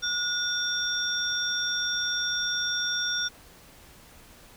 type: tone cluster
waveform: sine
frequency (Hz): 1444 / 3556 / 5590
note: F#6 / A7 / F8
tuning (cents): -43 / +18 / +1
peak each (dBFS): -30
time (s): 0.02-3.29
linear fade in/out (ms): 20
effects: pink hiss -52 dBFS RMS until 4.56 s